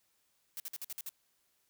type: noise bursts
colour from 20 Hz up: blue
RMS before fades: -41 dBFS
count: 7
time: 0.57-1.091 s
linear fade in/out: 0 ms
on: 29 ms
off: 53 ms
effects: white hiss -75 dBFS RMS until 1.69 s